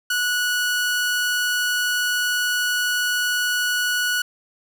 sawtooth tone, 1469 Hz, F#6, 13 cents flat, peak -16 dBFS, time 0.1-4.22 s, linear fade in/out 5 ms, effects none

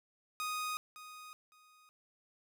sawtooth tone with echo, 1244.5 Hz, D#6, in tune, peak -32 dBFS, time 0.4-0.77 s, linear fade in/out 0 ms, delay 560 ms, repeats 2, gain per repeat -13 dB, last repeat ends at 1.89 s, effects none

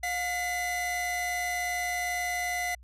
45% pulse tone pair together, 713.5 / 2018 Hz, F5 / B6, +37 / +37 cents, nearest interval octave + tritone, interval 1800 cents, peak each -32 / -31 dBFS, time 0.03-2.75 s, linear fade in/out 5 ms, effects added 60 Hz sine -49 dBFS peak until 2.83 s + resampled to 32000 Hz

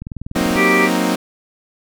click train, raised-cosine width 5 ms, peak -16 dBFS, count 12, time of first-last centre 0.02-0.559 s, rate 20.4 Hz
sawtooth chord, C half-diminished seventh, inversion second, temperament equal, 185 / 233.1 / 261.6 / 311.1 Hz, Gb3 / Bb3 / C4 / Eb4, 0 / 0 / 0 / 0 cents, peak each -17 dBFS, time 0.35-1.16 s, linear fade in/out 10 ms
harmonic tone, 392.2 Hz, G4, 1 cent sharp, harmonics 1 / 3 / 5 / 6, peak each -18 / -20 / -17 / -19 dBFS, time 0.55-0.9 s, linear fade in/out 50 ms
effects none

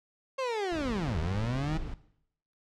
30% pulse linear two-way sweep, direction down then up, 544 to 74.9 to 163.3 Hz, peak -27 dBFS, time 0.38-1.78 s, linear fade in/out 10 ms, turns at 1.18 s
brown noise, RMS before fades -38 dBFS, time 0.72-1.94 s, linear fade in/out 2 ms
effects noise-tail reverb RT60 0.7 s tail -17 dB re dry + low-pass 5000 Hz 12 dB/octave

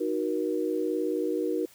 sine chord, D# minor, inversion none, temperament equal with one note detuned, 311.1 / 370 / 474.3 Hz, D#4 / F#4 / A#4, 0 / 0 / +30 cents, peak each -30 dBFS, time 0-1.66 s, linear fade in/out 10 ms, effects white hiss -56 dBFS RMS until 1.74 s

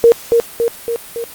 sine tone with echo, 466.2 Hz, A#4, in tune, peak -3 dBFS, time 0.04-0.12 s, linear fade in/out 0 ms, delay 280 ms, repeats 4, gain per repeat -4 dB, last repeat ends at 1.24 s, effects white hiss -34 dBFS RMS until 1.34 s + Opus 48 kbps

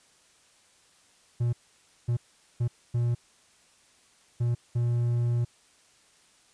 triangle tone bursts at uneven times, 119.5 Hz, A#2, 43 cents sharp, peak -21 dBFS, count 6, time 1.4-1.53 / 2.08-2.17 / 2.6-2.68 / 2.94-3.15 / 4.4-4.55 / 4.75-5.45 s, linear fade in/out 10 ms, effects white hiss -61 dBFS RMS until 6.53 s + resampled to 22050 Hz

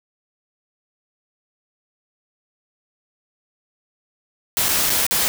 white noise with dropouts, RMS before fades -19 dBFS, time 4.57-5.28 s, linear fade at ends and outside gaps 0 ms, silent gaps 4.684-4.689 / 4.896-4.901 / 5.066-5.11 s, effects none

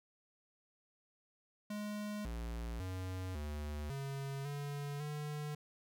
square tone with pitch steps, 208.7 / 57.7 / 92.8 / 74.3 / 137.5 / 143.5 / 149.1 Hz, G#3 / A#1 / F#2 / D2 / C#3 / D3 / D3, +9 / -17 / +6 / +21 / -14 / -40 / +27 cents, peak -40 dBFS, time 1.7-5.55 s, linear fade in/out 5 ms, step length 550 ms, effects none

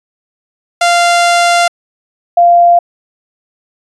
sawtooth / sine tone pair in turn, 694 / 694 Hz, F5 / F5, -11 / -11 cents, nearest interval unison, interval 0 cents, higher neither, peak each -3 dBFS, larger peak neither, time 0.81-1.68 / 2.37-2.79 s, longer first, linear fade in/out 5 ms, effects resampled to 22050 Hz

